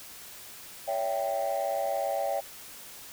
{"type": "chord", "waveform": "sine", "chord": "C# diminished", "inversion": "none", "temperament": "equal with one note detuned", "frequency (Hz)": [561.8, 659.3, 784], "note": ["C#5", "E5", "G5"], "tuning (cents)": [23, 0, 0], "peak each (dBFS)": -30, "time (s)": [0.87, 2.41], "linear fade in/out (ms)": 20, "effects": ["tanh soft clip ceiling -22 dBFS", "white hiss -46 dBFS RMS until 3.12 s"]}